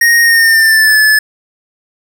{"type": "tone with pitch glide", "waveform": "square", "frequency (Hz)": [1864.7, 1729.8], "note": ["A#6", "A6"], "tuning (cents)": [0, -30], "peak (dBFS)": -6, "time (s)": [0.01, 1.19], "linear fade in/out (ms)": 5, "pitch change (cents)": -130, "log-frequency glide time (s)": [0.22, 0.98], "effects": []}